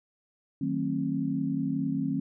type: chord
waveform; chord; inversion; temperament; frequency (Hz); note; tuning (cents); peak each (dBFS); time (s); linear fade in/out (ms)
sine; D# diminished seventh; none; just; 155.56 / 186.68 / 224 / 268.8; D#3 / F#3 / A3 / C4; 0 / +16 / +31 / +47; -33 / -34 / -34 / -29; 0.61-2.2; 5
effects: none